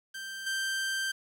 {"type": "tone with level steps", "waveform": "sawtooth", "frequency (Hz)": 1568, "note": "G6", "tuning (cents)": 0, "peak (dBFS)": [-34, -26], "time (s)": [0.14, 1.12], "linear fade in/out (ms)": 10, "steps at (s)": 0.46, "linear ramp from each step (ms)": 10, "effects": ["low-pass 12000 Hz 12 dB/octave", "9-bit"]}